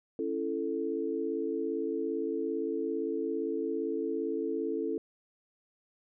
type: chord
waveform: sine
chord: A major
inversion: first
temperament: equal with one note detuned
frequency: 277.2 / 334.8 / 440 Hz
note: C#4 / E4 / A4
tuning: 0 / +27 / 0 cents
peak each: -36 / -34 / -33 dBFS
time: 0.19-4.98 s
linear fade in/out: 2 ms
effects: none